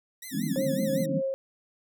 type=tone with vibrato; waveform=5% pulse; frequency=1864.7 Hz; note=A#6; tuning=in tune; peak=-29 dBFS; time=0.22-1.06 s; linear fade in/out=5 ms; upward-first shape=sine; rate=5.4 Hz; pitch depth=180 cents each way
type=band-pass noise; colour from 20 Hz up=pink; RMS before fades=-29 dBFS; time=0.31-1.22 s; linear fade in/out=50 ms; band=150 to 300 Hz; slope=96 dB/octave
type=tone with tremolo; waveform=sine; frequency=537 Hz; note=C5; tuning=45 cents sharp; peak=-25 dBFS; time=0.56-1.34 s; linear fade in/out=0 ms; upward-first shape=triangle; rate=3.3 Hz; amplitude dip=50%
effects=none